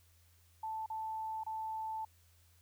sine tone with dropouts, 880 Hz, A5, in tune, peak -37 dBFS, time 0.63-2.05 s, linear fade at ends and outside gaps 5 ms, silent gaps 0.862-0.9 / 1.436-1.464 s, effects added 85 Hz sine -65 dBFS peak until 2.61 s + white hiss -70 dBFS RMS until 2.61 s

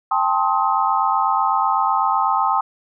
sine chord, A half-diminished seventh, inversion third, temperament just, 792 / 880 / 1056 / 1267.2 Hz, G5 / A5 / C6 / Eb6, +18 / 0 / +16 / +31 cents, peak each -21 dBFS, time 0.11-2.61 s, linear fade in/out 5 ms, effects none

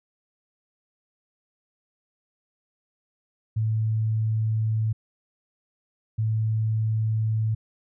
sine tone pair in turn, 110 / 110 Hz, A2 / A2, 0 / 0 cents, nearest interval unison, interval 0 cents, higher neither, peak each -21 dBFS, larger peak neither, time 3.56-4.93 / 6.18-7.55 s, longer neither, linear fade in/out 10 ms, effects none

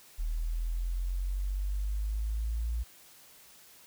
sine exponential sweep, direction up, 38.89 to 58.27 Hz, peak -29 dBFS, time 0.18-2.84 s, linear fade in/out 20 ms, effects white hiss -56 dBFS RMS until 3.86 s

